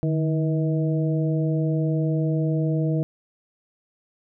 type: harmonic tone with a mistuned harmonic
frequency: 160 Hz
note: D#3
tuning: 49 cents sharp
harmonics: 1 / 2 / 3 / 4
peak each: -21 / -27 / -31 / -33 dBFS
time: 0.03-3.03 s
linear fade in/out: 0 ms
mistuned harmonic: 1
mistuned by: -76 cents
effects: none